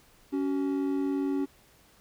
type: tone pair together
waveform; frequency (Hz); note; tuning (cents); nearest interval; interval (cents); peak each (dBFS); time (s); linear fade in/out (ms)
triangle; 280 / 377.7; C#4 / F#4; +18 / +36; perfect fourth; 518; -25 / -31; 0.32-1.46; 20
effects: pink hiss -60 dBFS RMS until 2 s